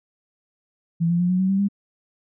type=tone with pitch steps; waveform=sine; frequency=167.2 / 172.3 / 177.55 / 182.97 / 188.54 / 194.29 / 200.2 Hz; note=E3 / F3 / F3 / F#3 / F#3 / G3 / G3; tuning=+25 / -23 / +29 / -19 / +33 / -15 / +37 cents; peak=-17 dBFS; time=1-1.686 s; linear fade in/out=20 ms; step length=98 ms; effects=none